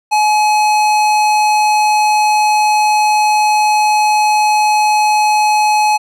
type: tone with hard clipping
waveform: sine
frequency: 848 Hz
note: G#5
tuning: 36 cents sharp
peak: -11 dBFS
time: 0.11-5.98 s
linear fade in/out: 20 ms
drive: 17 dB
effects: none